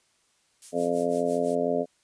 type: noise with tremolo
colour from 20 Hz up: violet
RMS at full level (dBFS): -38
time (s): 0.62-1.55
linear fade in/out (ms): 0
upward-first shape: sine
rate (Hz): 6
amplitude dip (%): 85
type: harmonic tone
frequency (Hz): 86.4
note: F2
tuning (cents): -18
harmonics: 2 / 3 / 4 / 5 / 6 / 7 / 8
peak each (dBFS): -37 / -30 / -39 / -28 / -32 / -28 / -33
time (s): 0.72-1.86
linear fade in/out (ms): 50
effects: white hiss -67 dBFS RMS until 2.03 s + resampled to 22050 Hz